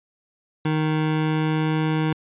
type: tone with pitch glide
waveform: 25% pulse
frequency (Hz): 155.56 to 156.64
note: D#3 to D#3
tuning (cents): 0 to +12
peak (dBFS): -16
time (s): 0.65-2.13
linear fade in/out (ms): 5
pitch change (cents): +12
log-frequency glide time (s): 0.96-1.86
effects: resampled to 8000 Hz